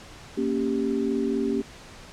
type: chord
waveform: sine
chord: G diminished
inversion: first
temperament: equal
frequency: 233.1 / 277.2 / 392 Hz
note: Bb3 / Db4 / G4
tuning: 0 / 0 / 0 cents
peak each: -27 dBFS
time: 0.37-1.62 s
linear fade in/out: 10 ms
effects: pink hiss -45 dBFS RMS until 2.12 s + low-pass 7000 Hz 12 dB/octave